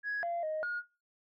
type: tone with pitch steps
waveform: sine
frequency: 1668 / 687 / 623 / 1435 Hz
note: G#6 / F5 / D#5 / F6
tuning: +7 / -29 / +2 / +47 cents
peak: -31 dBFS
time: 0.03-0.83 s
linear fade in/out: 50 ms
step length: 200 ms
effects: noise-tail reverb RT60 0.3 s tail -21 dB re dry + tanh soft clip ceiling -29 dBFS